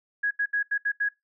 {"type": "tone bursts at uneven times", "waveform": "sine", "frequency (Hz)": 1661.2, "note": "G#6", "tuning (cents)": 0, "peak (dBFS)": -22, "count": 6, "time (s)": [[0.23, 0.31], [0.39, 0.46], [0.53, 0.63], [0.71, 0.78], [0.85, 0.92], [1, 1.09]], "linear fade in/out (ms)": 10, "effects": ["noise-tail reverb RT60 0.2 s tail -22 dB re dry"]}